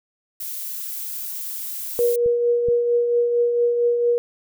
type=noise; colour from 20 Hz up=violet; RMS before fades=-30 dBFS; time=0.4-2.16 s; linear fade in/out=5 ms
type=tone with tremolo; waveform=sine; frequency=477.5 Hz; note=A#4; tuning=42 cents sharp; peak=-14 dBFS; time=1.99-4.18 s; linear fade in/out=0 ms; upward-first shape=triangle; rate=4.4 Hz; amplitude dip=45%
type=clicks; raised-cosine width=5 ms; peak=-25 / -20 dBFS; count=2; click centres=2.261 / 2.686 s
effects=none